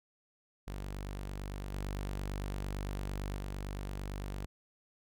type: tone with level steps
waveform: sawtooth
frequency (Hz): 48.87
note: G1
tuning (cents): -5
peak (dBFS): -35 / -32 / -34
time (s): 0.67-4.46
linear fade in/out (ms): 10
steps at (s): 1.73 / 3.37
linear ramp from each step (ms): 2
effects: none